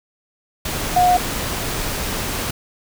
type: tone in noise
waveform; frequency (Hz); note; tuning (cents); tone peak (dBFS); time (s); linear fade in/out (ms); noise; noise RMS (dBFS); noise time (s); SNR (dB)
sine; 721; F#5; -45; -11; 0.96-1.17; 5; pink; -24; 0.65-2.51; +10
effects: none